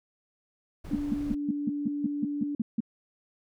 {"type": "noise", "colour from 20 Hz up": "brown", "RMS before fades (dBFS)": -40, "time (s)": [0.84, 1.35], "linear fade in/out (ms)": 10}
{"type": "tone", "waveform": "sine", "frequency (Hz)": 290, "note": "D4", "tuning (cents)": -22, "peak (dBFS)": -29, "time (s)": [0.91, 2.55], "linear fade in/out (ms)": 2}
{"type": "tone bursts", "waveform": "sine", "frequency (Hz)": 225.1, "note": "A3", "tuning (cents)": 40, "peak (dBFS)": -23, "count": 11, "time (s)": [0.93, 2.805], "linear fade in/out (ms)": 5, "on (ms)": 25, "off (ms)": 160}
{"effects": []}